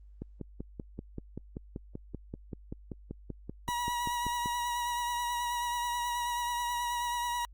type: click train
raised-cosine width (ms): 3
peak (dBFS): -25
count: 23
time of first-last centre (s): 0.22-4.459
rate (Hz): 5.19
type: tone with vibrato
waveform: 40% pulse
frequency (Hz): 963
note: B5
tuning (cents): -44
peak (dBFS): -30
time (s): 3.68-7.45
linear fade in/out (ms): 0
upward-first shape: sine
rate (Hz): 9.3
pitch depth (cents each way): 20
effects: added 50 Hz sine -50 dBFS peak until 7.53 s + Opus 32 kbps